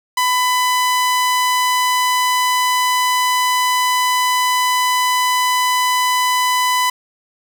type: tone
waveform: sawtooth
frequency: 1000 Hz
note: B5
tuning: 21 cents sharp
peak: -10 dBFS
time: 0.17-6.9 s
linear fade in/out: 5 ms
effects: none